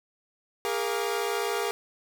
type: tone cluster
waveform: sawtooth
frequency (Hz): 408.6 / 468.3 / 700 / 1152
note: G#4 / A#4 / F5 / D6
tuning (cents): -28 / +8 / +4 / -34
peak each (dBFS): -26 / -27 / -32 / -34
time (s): 0.65-1.71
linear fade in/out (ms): 0
effects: none